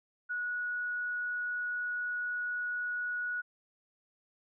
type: tone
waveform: sine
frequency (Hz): 1462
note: F#6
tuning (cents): -21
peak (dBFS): -32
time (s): 0.29-3.42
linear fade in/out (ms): 20
effects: none